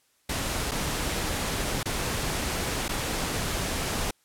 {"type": "noise with dropouts", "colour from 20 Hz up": "pink", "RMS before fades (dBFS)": -29, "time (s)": [0.29, 4.11], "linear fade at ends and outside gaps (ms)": 5, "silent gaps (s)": [[0.712, 0.716], [1.831, 1.856], [2.882, 2.891]], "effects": ["white hiss -67 dBFS RMS until 4.24 s", "low-pass 12000 Hz 12 dB/octave"]}